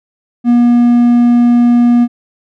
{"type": "tone", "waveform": "triangle", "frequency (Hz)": 240, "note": "B3", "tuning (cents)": -49, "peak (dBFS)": -3, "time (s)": [0.44, 2.08], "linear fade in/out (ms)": 50, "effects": []}